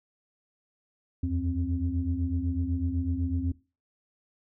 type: tone cluster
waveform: sine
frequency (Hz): 80.4 / 88.4 / 264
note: E2 / F2 / C4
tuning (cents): -43 / +22 / +16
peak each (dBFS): -30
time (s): 1.23-3.52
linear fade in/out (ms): 5
effects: noise-tail reverb RT60 0.3 s tail -19 dB re dry + tanh soft clip ceiling -16 dBFS